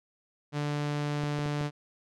sawtooth tone, 146.83 Hz, D3, in tune, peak -25 dBFS, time 0.52-1.71 s, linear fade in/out 50 ms
clicks, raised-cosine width 2 ms, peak -25 dBFS, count 4, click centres 1.237 / 1.39 / 1.46 / 1.611 s
effects low-pass 6000 Hz 12 dB/octave

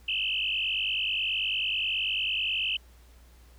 sine tone with frequency modulation, 2837 Hz, F7, 27 cents sharp, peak -26 dBFS, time 0.08-2.77 s, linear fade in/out 5 ms, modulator 49.2 Hz, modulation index 5.4, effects added 60 Hz sine -52 dBFS peak until 3.58 s + pink hiss -61 dBFS RMS until 3.58 s

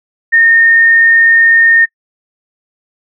sine tone, 1832 Hz, A#6, 31 cents flat, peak -4 dBFS, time 0.32-1.86 s, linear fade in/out 20 ms, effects noise-tail reverb RT60 0.1 s tail -23 dB re dry

